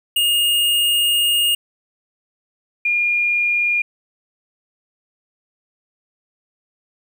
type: tone pair in turn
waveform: square / sine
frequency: 2845 / 2419 Hz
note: F7 / D#7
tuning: +31 / -49 cents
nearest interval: minor third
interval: 280 cents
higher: first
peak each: -15 dBFS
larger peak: neither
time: 0.16-1.55 / 2.85-3.82 s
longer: first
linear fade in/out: 5 ms
effects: 9-bit